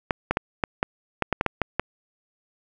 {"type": "clicks", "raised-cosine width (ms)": 0.5, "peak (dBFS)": -6, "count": 11, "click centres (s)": [0.108, 0.31, 0.371, 0.638, 0.829, 1.223, 1.327, 1.411, 1.463, 1.617, 1.796], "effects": []}